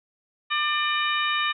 harmonic tone with a mistuned harmonic, 597 Hz, D5, 28 cents sharp, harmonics 2 / 3 / 4 / 5 / 6, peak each -26 / -28 / -29 / -30 / -31 dBFS, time 0.5-1.53 s, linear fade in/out 20 ms, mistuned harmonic 6, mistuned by +63 cents, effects none

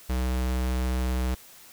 square tone, 63.2 Hz, B1, 41 cents sharp, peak -25 dBFS, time 0.09-1.35 s, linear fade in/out 10 ms, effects white hiss -50 dBFS RMS until 1.72 s

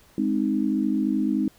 sine chord, Ab major, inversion none, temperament equal, 207.7 / 261.6 / 311.1 Hz, Ab3 / C4 / Eb4, 0 / 0 / 0 cents, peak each -25 dBFS, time 0.18-1.48 s, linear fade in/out 2 ms, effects pink hiss -56 dBFS RMS until 1.58 s

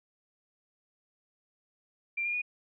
sine tone with pitch steps, 2370 / 2413 / 2456 Hz, D7 / D7 / D#7, +15 / +46 / -23 cents, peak -29 dBFS, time 2.17-2.419 s, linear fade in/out 10 ms, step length 83 ms, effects none

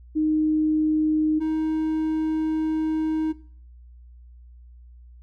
sine / triangle tone pair in turn, 309.4 / 314.4 Hz, D#4 / D#4, -10 / +18 cents, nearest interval unison, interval 28 cents, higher second, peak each -19 dBFS, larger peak neither, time 0.15-1.4 / 1.4-3.33 s, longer second, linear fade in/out 20 ms, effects noise-tail reverb RT60 0.5 s tail -19 dB re dry + added 60 Hz sine -44 dBFS peak until 5.22 s

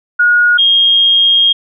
sine tone pair in turn, 1444 / 3242 Hz, F#6 / G#7, -43 / -42 cents, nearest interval octave + major second, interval 1401 cents, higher second, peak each -6 dBFS, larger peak neither, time 0.19-0.58 / 0.58-1.53 s, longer second, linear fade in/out 10 ms, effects none

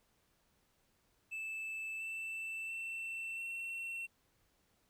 triangle tone with pitch steps, 2632 / 2658 / 2684 / 2711 Hz, E7 / E7 / E7 / E7, -3 / +14 / +31 / +48 cents, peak -38 dBFS, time 1.31-4.07 s, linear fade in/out 20 ms, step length 690 ms, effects pink hiss -75 dBFS RMS until 4.89 s

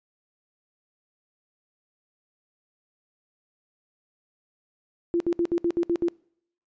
sine tone bursts, 342.9 Hz, F4, 32 cents flat, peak -20 dBFS, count 8, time 5.14-6.084 s, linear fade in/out 0 ms, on 62 ms, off 64 ms, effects noise-tail reverb RT60 0.7 s tail -26 dB re dry + resampled to 16000 Hz

